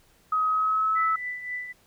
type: tone with pitch glide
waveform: sine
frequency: 1265 to 1305.1 Hz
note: D#6 to E6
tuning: +28 to -18 cents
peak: -21 dBFS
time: 0.32-1.16 s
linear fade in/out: 5 ms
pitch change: +54 cents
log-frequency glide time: 0.47-1.03 s
type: tone with tremolo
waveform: sine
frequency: 1986 Hz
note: B6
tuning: 9 cents sharp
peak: -28 dBFS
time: 0.95-1.73 s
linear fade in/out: 20 ms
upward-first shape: triangle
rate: 3.8 Hz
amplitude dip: 65%
effects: pink hiss -61 dBFS RMS until 1.86 s